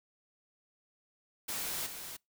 white noise with echo, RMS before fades -37 dBFS, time 1.48-1.87 s, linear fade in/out 10 ms, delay 300 ms, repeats 1, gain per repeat -7 dB, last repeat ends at 2.17 s, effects noise-tail reverb RT60 0.2 s tail -26 dB re dry

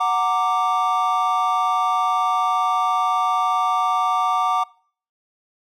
triangle chord, Gb augmented, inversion none, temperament equal with one note detuned, 740 / 922.2 / 1174.7 Hz, Gb5 / Bb5 / D6, 0 / -19 / 0 cents, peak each -20 / -23 / -18 dBFS, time 0-4.64 s, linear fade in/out 10 ms, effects noise-tail reverb RT60 0.5 s tail -23 dB re dry

